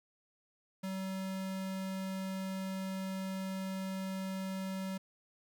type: tone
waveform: square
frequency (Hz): 190.5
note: G3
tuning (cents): -49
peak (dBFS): -37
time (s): 0.83-4.98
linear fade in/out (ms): 10
effects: 12-bit